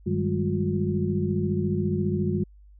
sine tone cluster, 97.3 / 154.1 / 192.5 / 206.9 / 358.9 Hz, G2 / D#3 / G3 / G#3 / F4, -12 / -16 / -31 / -6 / +47 cents, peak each -29 dBFS, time 0.06-2.44 s, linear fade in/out 10 ms, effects added 50 Hz sine -48 dBFS peak until 2.79 s

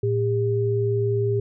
sine tone pair together, 113.27 / 401.9 Hz, A#2 / G4, -49 / +43 cents, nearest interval octave + minor seventh, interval 2192 cents, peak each -22 dBFS, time 0.03-1.4 s, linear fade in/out 5 ms, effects none

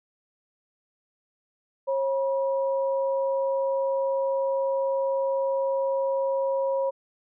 sine tone pair together, 542 / 965.7 Hz, C#5 / B5, -39 / -39 cents, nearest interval minor seventh, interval 1000 cents, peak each -23 / -32 dBFS, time 1.87-6.91 s, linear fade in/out 20 ms, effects none

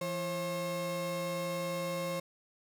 35% pulse tone pair together, 169.14 / 537 Hz, E3 / C5, +45 / +45 cents, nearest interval octave + minor sixth, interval 2000 cents, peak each -37 / -33 dBFS, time 0.01-2.2 s, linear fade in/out 5 ms, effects none

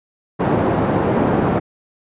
pink band-pass noise, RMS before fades -17 dBFS, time 0.39-1.6 s, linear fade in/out 20 ms, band 140 to 850 Hz, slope 12 dB/octave, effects resampled to 8000 Hz

